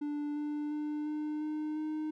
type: tone with pitch steps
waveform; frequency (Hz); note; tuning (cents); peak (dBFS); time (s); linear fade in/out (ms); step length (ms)
triangle; 293.7 / 296.6 / 299.5 / 302.5 / 305.5 / 308.5; D4 / D4 / D4 / D#4 / D#4 / D#4; 0 / +17 / +34 / -49 / -32 / -15; -31; 0.01-2.11; 10; 350
effects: none